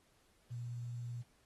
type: tone with quantisation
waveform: sine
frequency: 120 Hz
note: B2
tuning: 49 cents flat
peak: -40 dBFS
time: 0.5-1.23 s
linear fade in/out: 20 ms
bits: 11
effects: pink hiss -72 dBFS RMS until 1.45 s + AAC 32 kbps